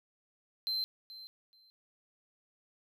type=tone with echo; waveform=triangle; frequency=4105 Hz; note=C8; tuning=34 cents flat; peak=-30 dBFS; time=0.67-0.84 s; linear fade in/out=0 ms; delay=430 ms; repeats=2; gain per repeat=-15 dB; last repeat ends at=1.7 s; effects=none